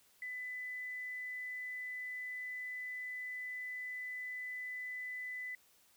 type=tone; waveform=sine; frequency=2000 Hz; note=B6; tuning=21 cents sharp; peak=-40 dBFS; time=0.22-5.55 s; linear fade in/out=2 ms; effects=white hiss -68 dBFS RMS until 5.96 s

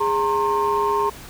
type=tone cluster; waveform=sine; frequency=411.5 / 918 / 1067 Hz; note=G#4 / A#5 / C6; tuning=-16 / -27 / +34 cents; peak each=-21 dBFS; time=0-1.1 s; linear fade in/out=10 ms; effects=tanh soft clip ceiling -11 dBFS + pink hiss -40 dBFS RMS until 1.29 s

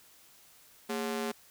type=ring-modulated tone; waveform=sawtooth; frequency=320 Hz; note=D#4; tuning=49 cents sharp; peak=-25 dBFS; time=0.89-1.32 s; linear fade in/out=10 ms; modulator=91.3 Hz; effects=white hiss -59 dBFS RMS until 1.5 s

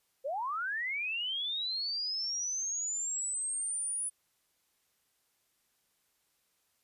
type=linear sweep; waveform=sine; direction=up; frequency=500 to 9920 Hz; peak=-32 dBFS; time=0.24-4.1 s; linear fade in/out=20 ms; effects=white hiss -75 dBFS RMS until 6.83 s + resampled to 32000 Hz

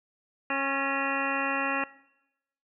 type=harmonic tone with a mistuned harmonic; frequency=273.7 Hz; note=C#4; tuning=22 cents flat; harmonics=1 / 2 / 3 / 4 / 5 / 6 / 7 / 9 / 10; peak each=-35 / -35 / -35 / -35 / -35 / -35 / -35 / -35 / -35 dBFS; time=0.5-1.84 s; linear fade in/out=2 ms; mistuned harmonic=6; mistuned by=+41 cents; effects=noise-tail reverb RT60 0.9 s tail -21 dB re dry

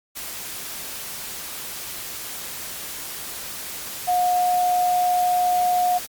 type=tone in noise; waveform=sine; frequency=720 Hz; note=F#5; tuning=47 cents flat; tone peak=-17 dBFS; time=4.07-5.99 s; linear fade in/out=20 ms; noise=white; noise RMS=-33 dBFS; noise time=0.15-6.07 s; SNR=+13 dB; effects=Opus 48 kbps

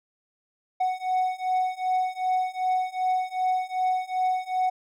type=beating tone pair; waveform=triangle; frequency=740 / 742.6 Hz; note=F#5 / F#5; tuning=0 / +6 cents; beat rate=2.6 Hz; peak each=-25 / -24 dBFS; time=0.8-4.7 s; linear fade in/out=10 ms; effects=none

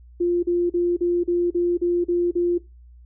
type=tone bursts; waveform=sine; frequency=349.2 Hz; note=F4; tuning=in tune; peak=-17 dBFS; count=9; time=0.2-2.582 s; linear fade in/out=10 ms; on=230 ms; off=39 ms; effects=noise-tail reverb RT60 0.2 s tail -17 dB re dry + added 60 Hz sine -44 dBFS peak until 3.05 s

